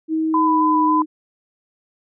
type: tone with pitch glide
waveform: sine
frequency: 317.7 to 309.2 Hz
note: D#4 to D#4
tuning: +36 to -11 cents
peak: -17 dBFS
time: 0.08-1.06 s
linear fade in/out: 50 ms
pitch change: -47 cents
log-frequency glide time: 0.35-0.72 s
type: tone with vibrato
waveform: sine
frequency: 1000 Hz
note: B5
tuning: 21 cents sharp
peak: -15 dBFS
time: 0.34-1.02 s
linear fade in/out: 2 ms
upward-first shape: square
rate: 3.7 Hz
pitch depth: 14 cents each way
effects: none